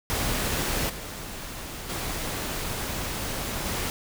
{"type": "noise with level steps", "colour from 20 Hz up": "pink", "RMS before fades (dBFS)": [-27, -37, -31, -29], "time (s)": [0.1, 3.9], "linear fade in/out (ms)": 0, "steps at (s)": [0.89, 1.89, 3.65], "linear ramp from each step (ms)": 10, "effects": []}